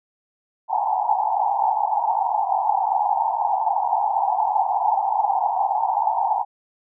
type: band-pass noise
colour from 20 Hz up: pink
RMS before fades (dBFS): -21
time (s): 0.68-6.45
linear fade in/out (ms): 50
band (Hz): 740 to 920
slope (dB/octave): 96
effects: none

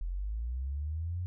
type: linear sweep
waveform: sine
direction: up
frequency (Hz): 40.56 to 91.7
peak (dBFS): -32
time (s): 0.01-1.26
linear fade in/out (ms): 0
effects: none

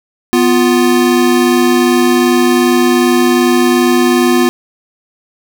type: tone pair together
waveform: square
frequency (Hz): 247.8 / 350.4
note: B3 / F4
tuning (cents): +6 / +6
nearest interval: tritone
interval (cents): 600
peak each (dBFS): -11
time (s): 0.33-4.49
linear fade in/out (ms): 0
effects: none

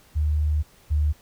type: tone pair in turn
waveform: sine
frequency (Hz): 75.6 / 74.9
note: D#2 / D2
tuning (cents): -49 / +35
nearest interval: unison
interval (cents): 16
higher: first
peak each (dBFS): -19 / -18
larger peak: second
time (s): 0.15-0.63 / 0.9-1.13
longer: first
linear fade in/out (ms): 20
effects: pink hiss -55 dBFS RMS until 1.21 s

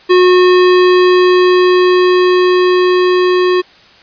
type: tone with level ramp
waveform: square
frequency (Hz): 363.5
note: F#4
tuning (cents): -31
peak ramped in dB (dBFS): -5 to -9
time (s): 0.09-3.62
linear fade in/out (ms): 20
effects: white hiss -42 dBFS RMS until 4.02 s + resampled to 11025 Hz

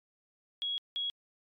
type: tone bursts at uneven times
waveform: sine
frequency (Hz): 3322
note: G#7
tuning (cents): 0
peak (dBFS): -31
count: 2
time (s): 0.62-0.78 / 0.96-1.1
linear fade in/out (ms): 0
effects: MP3 96 kbps

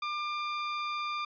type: tone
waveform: sawtooth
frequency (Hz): 1195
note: D6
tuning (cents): +30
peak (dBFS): -28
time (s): 0.02-1.25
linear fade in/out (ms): 5
effects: resampled to 11025 Hz

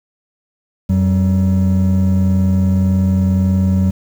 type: tone pair together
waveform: triangle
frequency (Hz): 89.5 / 189.91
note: F2 / F#3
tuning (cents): +43 / +45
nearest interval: octave + minor second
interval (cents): 1302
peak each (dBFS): -11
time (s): 0.89-3.91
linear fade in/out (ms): 10
effects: tanh soft clip ceiling -3 dBFS + 7-bit

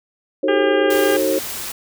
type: chord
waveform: sine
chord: D# diminished seventh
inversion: none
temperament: just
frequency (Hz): 311.1 / 373.4 / 448 / 537.6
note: D#4 / F#4 / A4 / C5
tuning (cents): 0 / +16 / +31 / +47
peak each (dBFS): -22 / -22 / -24 / -19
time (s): 0.43-1.39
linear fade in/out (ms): 5
type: harmonic tone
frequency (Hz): 401.9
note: G4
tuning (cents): +43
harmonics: 1 / 2 / 3 / 4 / 5 / 6 / 7 / 8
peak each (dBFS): -18 / -27 / -30 / -24 / -32 / -36 / -31 / -33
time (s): 0.48-1.17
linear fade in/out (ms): 5
type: noise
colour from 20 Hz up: white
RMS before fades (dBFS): -28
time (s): 0.9-1.72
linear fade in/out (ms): 5
effects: none

